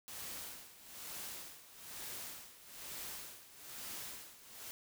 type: noise with tremolo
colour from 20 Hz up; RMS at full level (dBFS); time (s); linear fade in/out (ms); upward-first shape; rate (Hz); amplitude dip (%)
white; -45; 0.08-4.71; 0; sine; 1.1; 80
effects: none